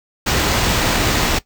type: noise with sample-and-hold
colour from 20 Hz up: pink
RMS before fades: -17 dBFS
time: 0.26-1.39 s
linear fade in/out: 10 ms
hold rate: 11025 Hz
effects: noise-tail reverb RT60 0.1 s tail -17 dB re dry